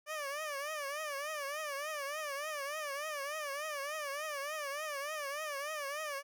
15% pulse tone with vibrato, 587.3 Hz, D5, in tune, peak -31 dBFS, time 0.06-6.23 s, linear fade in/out 50 ms, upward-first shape triangle, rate 3.4 Hz, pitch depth 140 cents each way, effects none

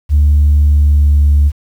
sine tone with pitch glide, 73.42 to 72.58 Hz, D2 to D2, 0 to -20 cents, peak -4 dBFS, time 0.09-1.52 s, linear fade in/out 50 ms, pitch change -20 cents, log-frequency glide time 0.69-1.24 s, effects tanh soft clip ceiling -3 dBFS + 7-bit

